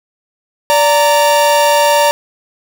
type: tone pair together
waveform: 45% pulse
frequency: 582 / 923.9 Hz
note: D5 / A#5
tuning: -16 / -16 cents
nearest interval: minor sixth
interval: 800 cents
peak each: -11 dBFS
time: 0.7-2.11 s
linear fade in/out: 0 ms
effects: none